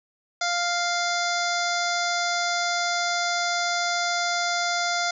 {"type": "harmonic tone", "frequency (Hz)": 698.5, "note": "F5", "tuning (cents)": 0, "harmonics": [1, 2, 3, 5, 6, 7, 8, 9, 10], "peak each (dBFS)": [-27, -28, -31, -34, -36, -32, -37, -37, -37], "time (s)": [0.41, 5.11], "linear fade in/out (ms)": 5, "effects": []}